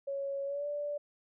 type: tone with pitch glide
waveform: sine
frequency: 554.4 to 583.6 Hz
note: C#5 to D5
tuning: 0 to -11 cents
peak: -33 dBFS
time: 0.07-0.98 s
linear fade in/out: 10 ms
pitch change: +89 cents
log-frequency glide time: 0.45-0.67 s
effects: none